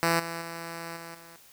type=tone with level steps; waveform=5% pulse; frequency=167.2 Hz; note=E3; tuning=25 cents sharp; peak=-11 / -22 / -25 / -29 / -37 dBFS; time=0.03-1.36 s; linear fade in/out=0 ms; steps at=0.19 / 0.41 / 0.96 / 1.14 s; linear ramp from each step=10 ms; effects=white hiss -55 dBFS RMS until 1.52 s